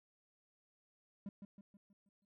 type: tone with echo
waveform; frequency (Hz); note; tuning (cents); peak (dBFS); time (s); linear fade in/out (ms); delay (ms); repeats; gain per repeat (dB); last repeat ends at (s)
triangle; 199.6; G3; +32; -40; 1.26-1.29; 2; 160; 6; -6; 2.25
effects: none